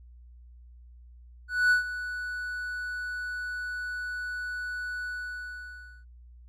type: tone with ADSR envelope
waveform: triangle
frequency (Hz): 1480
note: F#6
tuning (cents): 0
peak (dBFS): -16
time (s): 1.48-6.05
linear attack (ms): 230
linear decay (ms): 120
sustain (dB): -14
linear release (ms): 1000
effects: added 60 Hz sine -48 dBFS peak until 6.48 s + resampled to 32000 Hz